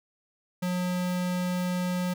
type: tone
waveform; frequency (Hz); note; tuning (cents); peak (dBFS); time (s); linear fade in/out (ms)
square; 180.2; F#3; -45; -27; 0.62-2.14; 10
effects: none